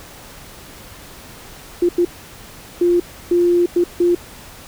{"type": "tone bursts at uneven times", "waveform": "sine", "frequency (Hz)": 349.5, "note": "F4", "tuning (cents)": 1, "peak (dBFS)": -11, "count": 6, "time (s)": [[1.82, 1.89], [1.98, 2.05], [2.81, 3], [3.31, 3.66], [3.76, 3.84], [4, 4.15]], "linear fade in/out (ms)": 5, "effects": ["pink hiss -39 dBFS RMS until 4.67 s"]}